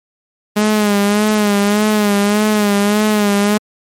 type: tone with vibrato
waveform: sawtooth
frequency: 207.7 Hz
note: G#3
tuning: in tune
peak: -7 dBFS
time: 0.56-3.58 s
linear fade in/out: 10 ms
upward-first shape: sine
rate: 1.7 Hz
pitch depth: 53 cents each way
effects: MP3 64 kbps